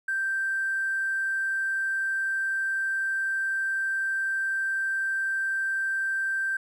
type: tone with hard clipping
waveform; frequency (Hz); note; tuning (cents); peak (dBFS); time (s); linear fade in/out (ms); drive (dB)
triangle; 1568; G6; 0; -25; 0.08-6.57; 5; 3
effects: none